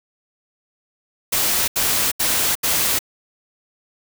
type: noise bursts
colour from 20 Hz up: white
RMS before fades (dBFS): -19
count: 4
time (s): 1.32-2.991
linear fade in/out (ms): 10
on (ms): 360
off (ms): 77
effects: none